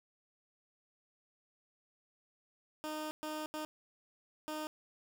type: tone bursts at uneven times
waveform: 15% pulse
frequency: 307.6 Hz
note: D#4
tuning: 20 cents flat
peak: -32 dBFS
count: 4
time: 2.84-3.11 / 3.23-3.46 / 3.54-3.65 / 4.48-4.67 s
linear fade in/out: 0 ms
effects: none